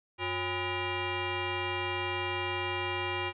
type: tone with frequency modulation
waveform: sine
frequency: 1000 Hz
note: B5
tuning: 21 cents sharp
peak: -30 dBFS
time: 0.18-3.33 s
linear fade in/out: 50 ms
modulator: 453 Hz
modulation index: 4.3
effects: none